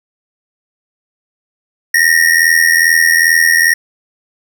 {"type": "ring-modulated tone", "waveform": "square", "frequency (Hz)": 1864.7, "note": "A#6", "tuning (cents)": 0, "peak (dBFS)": -5, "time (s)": [1.94, 3.74], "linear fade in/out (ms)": 5, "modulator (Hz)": 41.2, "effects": []}